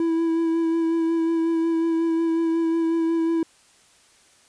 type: tone with vibrato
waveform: triangle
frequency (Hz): 329.6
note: E4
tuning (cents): 0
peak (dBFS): -17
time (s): 0-3.43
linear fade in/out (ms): 2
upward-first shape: sine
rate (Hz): 5.5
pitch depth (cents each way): 18
effects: white hiss -56 dBFS RMS until 4.48 s + resampled to 22050 Hz